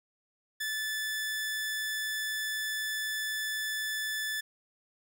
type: tone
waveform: sawtooth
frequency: 1744 Hz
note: A6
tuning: 16 cents flat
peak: -28 dBFS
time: 0.6-4.41 s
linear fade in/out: 10 ms
effects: none